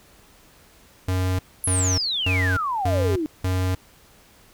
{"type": "tone bursts", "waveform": "square", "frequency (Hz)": 92.5, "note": "F#2", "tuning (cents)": 0, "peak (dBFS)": -21, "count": 5, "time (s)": [1.08, 3.75], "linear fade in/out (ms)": 5, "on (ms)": 310, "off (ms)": 280}
{"type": "exponential sweep", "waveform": "sine", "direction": "down", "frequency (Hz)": [11270, 295.5], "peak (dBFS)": -22, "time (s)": [1.64, 3.26], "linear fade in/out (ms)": 0}
{"effects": ["pink hiss -53 dBFS RMS until 4.53 s"]}